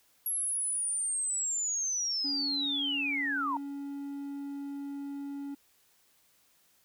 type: linear sweep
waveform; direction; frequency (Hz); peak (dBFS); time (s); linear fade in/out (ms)
sine; down; 11350 to 880; -29; 0.26-3.57; 2
type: tone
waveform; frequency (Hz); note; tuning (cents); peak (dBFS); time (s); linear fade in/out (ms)
triangle; 281.2; C#4; +25; -34; 2.24-5.55; 10
effects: white hiss -67 dBFS RMS until 6.84 s